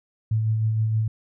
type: tone with tremolo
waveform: sine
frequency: 110 Hz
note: A2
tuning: in tune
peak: -18 dBFS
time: 0.31-1.08 s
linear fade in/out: 5 ms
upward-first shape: sine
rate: 6.4 Hz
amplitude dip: 30%
effects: none